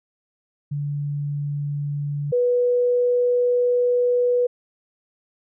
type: tone pair in turn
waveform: sine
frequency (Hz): 144.6 / 490.2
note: D3 / B4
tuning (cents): -27 / -13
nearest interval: octave + major sixth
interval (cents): 2114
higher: second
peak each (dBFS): -23 / -16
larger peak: second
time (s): 0.71-2.32 / 2.32-4.47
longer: second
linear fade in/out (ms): 10
effects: none